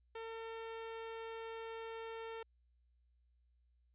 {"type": "tone", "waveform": "sawtooth", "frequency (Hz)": 452, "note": "A4", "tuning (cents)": 47, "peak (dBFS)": -40, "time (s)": [0.15, 2.43], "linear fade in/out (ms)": 5, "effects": ["added 60 Hz sine -70 dBFS peak until 3.94 s", "resampled to 8000 Hz"]}